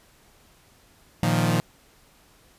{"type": "chord", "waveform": "sawtooth", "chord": "Bb suspended fourth", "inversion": "none", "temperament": "equal", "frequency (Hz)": [116.54, 155.56, 174.61], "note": ["Bb2", "Eb3", "F3"], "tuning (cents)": [0, 0, 0], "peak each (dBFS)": -20, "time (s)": [1.23, 1.6], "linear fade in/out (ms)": 0, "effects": ["pink hiss -57 dBFS RMS until 2.58 s", "resampled to 32000 Hz"]}